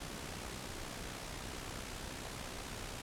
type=noise with amplitude modulation; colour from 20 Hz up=pink; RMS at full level=-42 dBFS; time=0-3.02 s; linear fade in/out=10 ms; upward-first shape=sine; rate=62.7 Hz; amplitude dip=50%; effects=low-pass 10000 Hz 12 dB/octave